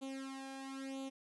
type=tone with flanger; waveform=sawtooth; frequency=268.7 Hz; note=C4; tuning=46 cents sharp; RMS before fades=-45 dBFS; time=0.01-1.1 s; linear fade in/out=20 ms; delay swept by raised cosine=0.28 to 1.24 ms; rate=1 Hz; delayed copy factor=+0.9; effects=resampled to 24000 Hz + 13-bit